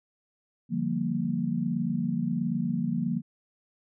sine chord, G minor seventh, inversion second, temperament equal, 146.83 / 174.61 / 196 / 233.1 Hz, D3 / F3 / G3 / Bb3, 0 / 0 / 0 / 0 cents, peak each -34 / -30 / -34 / -29 dBFS, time 0.69-3.22 s, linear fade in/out 50 ms, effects none

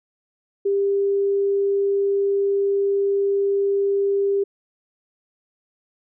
sine tone, 397.8 Hz, G4, 25 cents sharp, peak -17 dBFS, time 0.65-4.44 s, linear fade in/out 10 ms, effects none

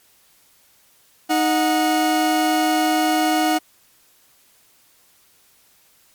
40% pulse tone pair together, 311.1 / 732.7 Hz, D#4 / F#5, 0 / -17 cents, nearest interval octave + minor third, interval 1483 cents, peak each -18 dBFS, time 1.29-3.59 s, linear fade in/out 20 ms, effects white hiss -56 dBFS RMS until 6.14 s + MP3 96 kbps

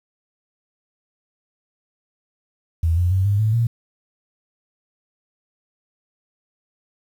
sine tone with pitch steps, 82.41 / 88.32 / 94.66 / 101.46 / 108.74 / 116.55 Hz, E2 / F2 / F#2 / G#2 / A2 / A#2, 0 / +20 / +40 / -40 / -20 / 0 cents, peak -15 dBFS, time 2.83-3.67 s, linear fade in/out 5 ms, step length 140 ms, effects 8-bit

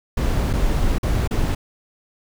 brown noise with dropouts, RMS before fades -19 dBFS, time 0.17-1.55 s, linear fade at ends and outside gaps 5 ms, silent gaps 0.531-0.535 / 0.984-1.03 / 1.276-1.309 s, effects none

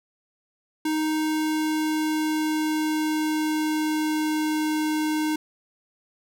square tone with pitch glide, 311.1 to 308.2 Hz, D#4 to D#4, 0 to -16 cents, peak -23 dBFS, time 0.85-5.36 s, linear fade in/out 5 ms, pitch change -16 cents, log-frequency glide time 1.15-4.9 s, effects none

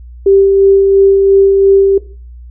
sine tone with tremolo, 392 Hz, G4, in tune, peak -3 dBFS, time 0.26-1.98 s, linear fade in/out 5 ms, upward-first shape sine, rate 2.9 Hz, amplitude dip 30%, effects noise-tail reverb RT60 0.4 s tail -18 dB re dry + added 60 Hz sine -29 dBFS peak until 2.5 s

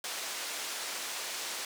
white band-pass noise, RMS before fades -38 dBFS, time 0.04-1.65 s, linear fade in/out 2 ms, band 400 to 7400 Hz, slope 12 dB/octave, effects none

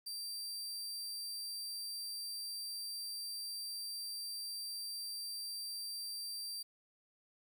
sawtooth tone, 4699 Hz, D8, in tune, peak -38 dBFS, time 0.06-6.63 s, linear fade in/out 10 ms, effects 11-bit

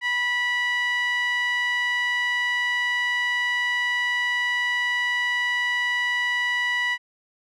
sawtooth tone with band-pass filter, 978 Hz, B5, 17 cents flat, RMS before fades -24 dBFS, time 0.01-6.98 s, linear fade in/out 50 ms, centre 2200 Hz, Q 6.1, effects none

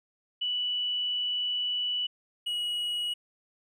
sine / triangle tone pair in turn, 2959 / 2910 Hz, F#7 / F#7, -1 / -29 cents, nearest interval unison, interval 28 cents, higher first, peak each -27 dBFS, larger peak neither, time 0.41-2.07 / 2.46-3.14 s, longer first, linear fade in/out 10 ms, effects none

